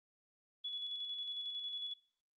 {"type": "tone with tremolo", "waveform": "sine", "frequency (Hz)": 3400, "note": "G#7", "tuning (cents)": 40, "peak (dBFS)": -38, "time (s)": [0.64, 1.94], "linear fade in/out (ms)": 10, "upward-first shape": "square", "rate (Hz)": 11, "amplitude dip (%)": 30, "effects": ["noise-tail reverb RT60 0.5 s tail -24 dB re dry", "Opus 24 kbps"]}